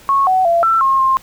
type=tone with pitch steps; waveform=sine; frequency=1099 / 749 / 680 / 1337 / 1074 / 1060 Hz; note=C#6 / F#5 / F5 / E6 / C6 / C6; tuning=-15 / +21 / -46 / +24 / +45 / +22 cents; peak=-10 dBFS; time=0.09-1.17 s; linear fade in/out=0 ms; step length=180 ms; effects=pink hiss -43 dBFS RMS until 1.22 s